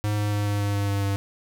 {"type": "tone with pitch steps", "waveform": "square", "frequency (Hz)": [104.7, 103.92, 103.14, 102.37, 101.6, 100.84, 100.09, 99.34], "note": ["G#2", "G#2", "G#2", "G#2", "G#2", "G2", "G2", "G2"], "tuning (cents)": [15, 2, -11, -24, -38, 49, 37, 24], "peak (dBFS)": -23, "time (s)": [0.04, 1.16], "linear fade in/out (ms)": 0, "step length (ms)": 140, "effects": []}